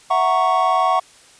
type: chord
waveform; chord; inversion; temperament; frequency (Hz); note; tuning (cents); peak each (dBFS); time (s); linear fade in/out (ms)
triangle; F# dominant seventh; third; equal; 659.3 / 740 / 932.3 / 1108.7; E5 / F#5 / A#5 / C#6; 0 / 0 / 0 / 0; -21 / -16 / -22 / -16; 0.1-1; 10
effects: white hiss -48 dBFS RMS until 1.39 s + resampled to 22050 Hz